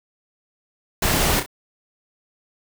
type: noise with echo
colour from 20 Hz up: pink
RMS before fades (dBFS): -20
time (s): 1.02-1.4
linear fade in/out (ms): 5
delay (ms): 31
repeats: 2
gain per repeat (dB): -8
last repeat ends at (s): 1.462
effects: none